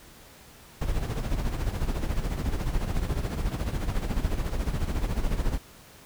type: noise with tremolo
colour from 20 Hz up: brown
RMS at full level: -25 dBFS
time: 0.81-5.58 s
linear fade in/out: 5 ms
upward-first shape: sine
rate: 14 Hz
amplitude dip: 65%
effects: pink hiss -51 dBFS RMS until 6.05 s